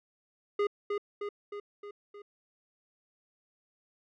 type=tone with echo; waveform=square; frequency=410 Hz; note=G#4; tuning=22 cents flat; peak=-26 dBFS; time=0.59-0.67 s; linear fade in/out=5 ms; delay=310 ms; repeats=5; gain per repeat=-4 dB; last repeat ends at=2.22 s; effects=low-pass 2000 Hz 12 dB/octave